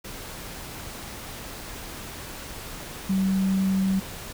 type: tone in noise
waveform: sine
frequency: 191.4 Hz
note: G3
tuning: 41 cents flat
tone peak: -20 dBFS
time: 3.09-4 s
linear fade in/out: 10 ms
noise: pink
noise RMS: -38 dBFS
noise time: 0.04-4.33 s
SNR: +15 dB
effects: none